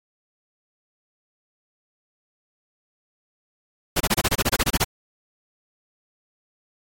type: noise bursts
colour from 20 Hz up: pink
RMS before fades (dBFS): -20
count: 13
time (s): 3.96-4.845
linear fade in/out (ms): 10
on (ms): 45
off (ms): 25
effects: AAC 64 kbps